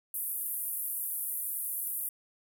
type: band-pass noise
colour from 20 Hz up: white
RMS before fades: -35 dBFS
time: 0.14-2.09 s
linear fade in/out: 2 ms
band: 10000 to 15000 Hz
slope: 48 dB/octave
effects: none